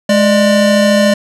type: tone pair together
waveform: square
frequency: 209.6 / 595 Hz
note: G#3 / D5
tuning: +16 / +22 cents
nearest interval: octave + tritone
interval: 1806 cents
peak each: -11 dBFS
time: 0.09-1.14 s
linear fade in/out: 5 ms
effects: low-pass 9000 Hz 12 dB/octave